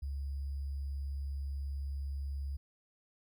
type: tone with sample-and-hold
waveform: sine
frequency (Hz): 69.3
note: C#2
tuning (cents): 0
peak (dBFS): -35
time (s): 0.02-2.57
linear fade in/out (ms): 10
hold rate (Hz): 4900
effects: none